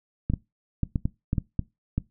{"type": "clicks", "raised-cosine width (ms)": 5, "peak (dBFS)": -12, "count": 9, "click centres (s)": [0.3, 0.337, 0.833, 0.958, 1.055, 1.331, 1.382, 1.593, 1.98], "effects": ["noise-tail reverb RT60 0.2 s tail -20 dB re dry"]}